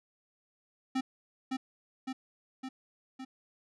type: tone with echo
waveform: square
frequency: 261.6 Hz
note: C4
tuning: in tune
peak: -29 dBFS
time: 0.95-1.01 s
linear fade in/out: 10 ms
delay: 560 ms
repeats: 4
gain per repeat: -3 dB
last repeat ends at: 3.25 s
effects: low-pass 6000 Hz 12 dB/octave